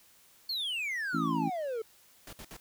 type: exponential sweep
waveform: triangle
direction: down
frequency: 4435 to 430 Hz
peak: -30 dBFS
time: 0.49-1.82 s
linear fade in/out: 5 ms
type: harmonic tone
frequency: 55 Hz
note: A1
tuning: in tune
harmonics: 3 / 4 / 5 / 6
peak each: -34 / -35 / -32 / -37 dBFS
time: 1.13-1.5 s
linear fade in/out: 20 ms
type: noise bursts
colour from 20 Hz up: pink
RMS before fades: -46 dBFS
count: 3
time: 2.27-2.567 s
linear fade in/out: 2 ms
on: 59 ms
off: 60 ms
effects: white hiss -61 dBFS RMS until 2.6 s